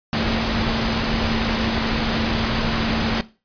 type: tone in noise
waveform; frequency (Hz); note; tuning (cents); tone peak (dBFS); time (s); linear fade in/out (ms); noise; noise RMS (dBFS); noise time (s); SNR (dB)
sine; 225.3; A3; +41; -23; 0.13-3.21; 0; pink; -22; 0.13-3.21; -4
effects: noise-tail reverb RT60 0.3 s tail -17 dB re dry + resampled to 11025 Hz